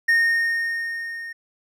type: tone with level ramp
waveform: triangle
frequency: 1843 Hz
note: A#6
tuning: 20 cents flat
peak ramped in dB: -12 to -30 dBFS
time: 0.08-1.33 s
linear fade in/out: 10 ms
effects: none